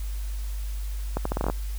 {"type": "accelerating click train", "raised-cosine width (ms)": 1, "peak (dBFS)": -12, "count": 9, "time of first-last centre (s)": [1.17, 1.5], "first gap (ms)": 84, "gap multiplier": 0.78, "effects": ["added 50 Hz sine -28 dBFS peak until 1.78 s", "white hiss -47 dBFS RMS until 1.78 s"]}